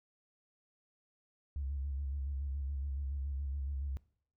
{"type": "tone with vibrato", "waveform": "sine", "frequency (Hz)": 69.3, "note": "C#2", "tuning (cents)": 0, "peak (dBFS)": -34, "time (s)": [1.56, 3.97], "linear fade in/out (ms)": 0, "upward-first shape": "square", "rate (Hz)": 7.1, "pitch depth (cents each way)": 54, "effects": ["noise-tail reverb RT60 0.6 s tail -21 dB re dry", "tanh soft clip ceiling -30 dBFS"]}